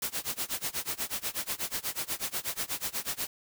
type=noise with tremolo; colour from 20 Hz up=white; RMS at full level=-31 dBFS; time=0.02-3.27 s; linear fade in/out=2 ms; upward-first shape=sine; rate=8.2 Hz; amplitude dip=95%; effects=none